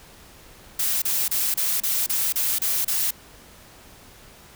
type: noise bursts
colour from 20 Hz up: blue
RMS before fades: -23 dBFS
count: 9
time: 0.79-3.108 s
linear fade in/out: 5 ms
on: 230 ms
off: 31 ms
effects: pink hiss -48 dBFS RMS until 4.55 s